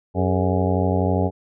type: harmonic tone with a mistuned harmonic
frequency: 92.3 Hz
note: F#2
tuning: 4 cents flat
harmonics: 1 / 2 / 3 / 4 / 5 / 6 / 7 / 8 / 9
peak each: -21 / -24 / -26 / -27 / -28 / -29 / -29 / -30 / -31 dBFS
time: 0.14-1.31 s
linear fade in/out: 50 ms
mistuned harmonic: 4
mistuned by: +130 cents
effects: none